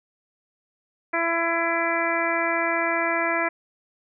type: harmonic tone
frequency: 334.9 Hz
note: E4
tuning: 27 cents sharp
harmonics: 1 / 2 / 3 / 4 / 5 / 6 / 7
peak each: -30 / -27 / -29 / -30 / -29 / -28 / -30 dBFS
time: 1.13-3.49 s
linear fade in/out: 10 ms
effects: none